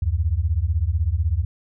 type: beating tone pair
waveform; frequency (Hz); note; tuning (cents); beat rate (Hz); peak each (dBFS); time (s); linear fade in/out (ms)
sine; 73.42 / 89.42; D2 / F2; 0 / +41; 16; -21; 0.02-1.45; 5
effects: none